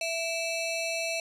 sawtooth ring-modulated tone, 1652 Hz, G#6, 10 cents flat, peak -22 dBFS, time 0.01-1.2 s, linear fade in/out 2 ms, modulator 990 Hz, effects low-pass 9000 Hz 12 dB/octave

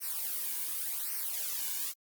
blue noise with flanger, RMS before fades -35 dBFS, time 0-1.94 s, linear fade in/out 50 ms, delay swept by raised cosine 0.27 to 1.57 ms, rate 0.88 Hz, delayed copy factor -0.85, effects Opus 32 kbps

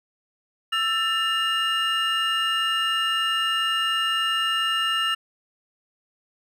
triangle tone cluster, 1328 / 1778 / 2835 Hz, E6 / A6 / F7, +12 / +18 / +25 cents, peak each -24 / -27 / -22 dBFS, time 0.72-5.15 s, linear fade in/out 10 ms, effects none

